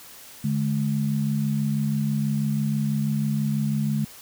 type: tone pair together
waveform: sine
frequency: 146.06 / 212.2 Hz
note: D3 / G#3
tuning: -9 / +38 cents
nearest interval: tritone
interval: 647 cents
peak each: -24 dBFS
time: 0.44-4.05 s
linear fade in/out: 5 ms
effects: white hiss -45 dBFS RMS until 4.21 s